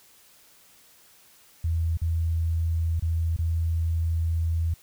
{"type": "tone with dropouts", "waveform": "sine", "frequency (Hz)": 82.41, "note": "E2", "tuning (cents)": 0, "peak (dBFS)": -22, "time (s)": [1.64, 4.74], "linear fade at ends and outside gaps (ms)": 5, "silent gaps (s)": [[1.972, 2.016], [2.997, 3.023], [3.365, 3.388]], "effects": ["white hiss -56 dBFS RMS until 4.82 s"]}